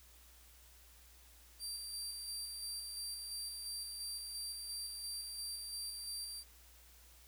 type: tone with tremolo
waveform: 25% pulse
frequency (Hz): 4699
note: D8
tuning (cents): 0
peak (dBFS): -36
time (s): 1.59-6.44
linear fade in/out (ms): 50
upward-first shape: square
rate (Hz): 2.9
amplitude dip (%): 30
effects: added 60 Hz sine -62 dBFS peak until 7.27 s + white hiss -63 dBFS RMS until 7.27 s